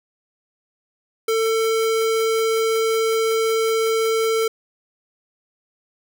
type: tone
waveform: square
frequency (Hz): 447.3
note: A4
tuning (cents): +28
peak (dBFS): -18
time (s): 1.28-4.48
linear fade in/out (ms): 5
effects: none